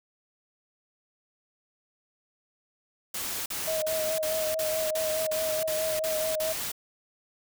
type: noise bursts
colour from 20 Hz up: white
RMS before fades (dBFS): -33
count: 10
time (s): 3.14-6.718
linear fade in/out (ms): 5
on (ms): 320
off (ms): 42
type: tone with vibrato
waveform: sine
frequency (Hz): 630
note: D#5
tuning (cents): +21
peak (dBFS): -27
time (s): 3.67-6.53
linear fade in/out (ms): 10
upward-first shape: sine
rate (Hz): 4.7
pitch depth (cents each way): 24
effects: none